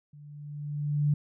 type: tone with level ramp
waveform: sine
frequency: 146.83 Hz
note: D3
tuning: in tune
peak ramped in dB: -47 to -20 dBFS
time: 0.13-1.14 s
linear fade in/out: 5 ms
effects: none